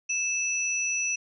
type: tone pair together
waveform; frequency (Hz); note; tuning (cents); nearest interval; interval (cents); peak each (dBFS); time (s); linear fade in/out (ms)
sine; 2629 / 5891; E7 / F#8; -5 / -8; octave + major second; 1397; -28; 0.09-1.16; 10
effects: none